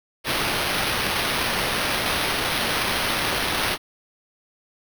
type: noise with sample-and-hold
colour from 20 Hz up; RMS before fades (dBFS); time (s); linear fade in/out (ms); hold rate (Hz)
violet; -24; 0.24-3.78; 50; 7350
effects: none

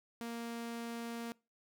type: tone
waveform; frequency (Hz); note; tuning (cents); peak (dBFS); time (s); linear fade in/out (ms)
sawtooth; 233.1; A#3; 0; -36; 0.21-1.32; 0
effects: noise-tail reverb RT60 0.3 s tail -24 dB re dry

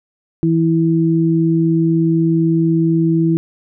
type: tone pair together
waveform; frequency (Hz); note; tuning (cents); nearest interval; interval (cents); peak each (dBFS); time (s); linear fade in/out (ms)
sine; 163.9 / 327.8; E3 / E4; -10 / -10; octave; 1200; -14; 0.43-3.37; 0
effects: none

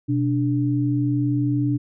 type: tone pair together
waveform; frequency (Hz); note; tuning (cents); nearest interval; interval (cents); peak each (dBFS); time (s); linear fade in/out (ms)
sine; 125.09 / 292.4; B2 / D4; +23 / -7; octave + minor third; 1470; -21; 0.08-1.78; 20
effects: none

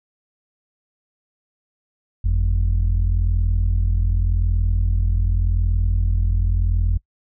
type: tone pair together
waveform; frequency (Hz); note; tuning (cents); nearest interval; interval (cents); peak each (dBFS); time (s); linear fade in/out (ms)
sine; 46.13 / 87; F#1 / F2; -4 / -6; major seventh; 1098; -15 / -18; 2.24-6.98; 10
effects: noise-tail reverb RT60 0.1 s tail -25 dB re dry + tanh soft clip ceiling -12 dBFS

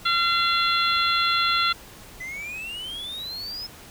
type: harmonic tone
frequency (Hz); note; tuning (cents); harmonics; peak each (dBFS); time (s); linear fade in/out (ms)
685; F5; -34; 2 / 3 / 4 / 5 / 6; -22 / -29 / -29 / -26 / -27; 0.05-1.73; 10
type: exponential sweep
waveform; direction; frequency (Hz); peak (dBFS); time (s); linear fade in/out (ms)
triangle; up; 2000 to 5200; -30; 2.2-3.67; 10
effects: pink hiss -45 dBFS RMS until 3.9 s

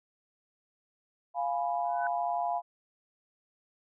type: chord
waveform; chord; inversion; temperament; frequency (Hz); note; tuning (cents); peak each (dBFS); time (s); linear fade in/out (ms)
sine; F diminished; none; equal; 698.5 / 830.6 / 987.8; F5 / Ab5 / Cb6; 0 / 0 / 0; -30 / -34 / -36; 1.34-2.62; 50
type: tone with exponential growth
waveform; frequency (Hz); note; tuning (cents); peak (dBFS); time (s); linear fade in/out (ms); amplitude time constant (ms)
sine; 1500; F#6; +23; -30; 1.84-2.07; 2; 48
effects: none

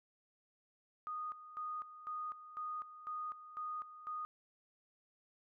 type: tone with tremolo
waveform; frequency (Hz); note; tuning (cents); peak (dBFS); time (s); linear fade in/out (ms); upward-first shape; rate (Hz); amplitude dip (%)
sine; 1236; D#6; -12; -39; 1.07-4.25; 0; square; 2; 75
effects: none

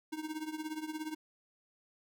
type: tone with tremolo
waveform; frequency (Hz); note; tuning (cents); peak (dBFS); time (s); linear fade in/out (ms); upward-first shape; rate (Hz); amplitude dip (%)
square; 311.1; D#4; 0; -35; 0.12-1.15; 10; triangle; 17; 85
effects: none

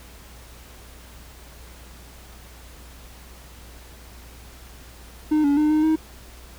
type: tone with pitch steps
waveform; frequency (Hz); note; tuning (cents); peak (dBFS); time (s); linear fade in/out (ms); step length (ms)
triangle; 305.9 / 285.3 / 302.9 / 307.7 / 315.4; D#4 / C#4 / D#4 / D#4 / D#4; -29 / +50 / -46 / -19 / +24; -14; 5.31-5.96; 10; 130
effects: added 60 Hz sine -44 dBFS peak until 6.58 s + pink hiss -47 dBFS RMS until 6.58 s

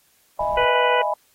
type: chord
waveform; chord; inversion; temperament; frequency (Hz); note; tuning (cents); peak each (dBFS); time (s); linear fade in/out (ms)
sine; E major seventh; third; equal with one note detuned; 615.8 / 659.3 / 830.6 / 987.8; D#5 / E5 / G#5 / B5; -18 / 0 / 0 / 0; -25 / -28 / -25 / -25; 0.39-1.14; 5
type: noise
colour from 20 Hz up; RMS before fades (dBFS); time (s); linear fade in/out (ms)
brown; -38; 0.4-0.65; 5
type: harmonic tone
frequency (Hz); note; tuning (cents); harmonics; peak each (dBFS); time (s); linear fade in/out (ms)
493.9; B4; 0; 1 / 2 / 3 / 4 / 5 / 6; -21 / -24 / -26 / -27 / -28 / -29; 0.57-1.02; 5
effects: white hiss -60 dBFS RMS until 1.34 s + AAC 48 kbps

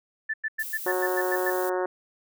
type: tone bursts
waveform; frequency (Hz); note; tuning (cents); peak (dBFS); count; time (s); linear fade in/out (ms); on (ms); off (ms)
sine; 1760; A6; 0; -25; 9; 0.29-1.506; 10; 48; 98
type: noise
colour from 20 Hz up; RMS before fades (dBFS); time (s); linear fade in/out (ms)
violet; -36; 0.59-1.7; 10
type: harmonic tone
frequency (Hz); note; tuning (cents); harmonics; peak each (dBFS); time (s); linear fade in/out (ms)
183; F#3; -19; 2 / 3 / 4 / 5 / 6 / 7 / 8 / 9 / 10; -27 / -30 / -34 / -35 / -37 / -42 / -39 / -43 / -45; 0.86-1.86; 2
effects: none

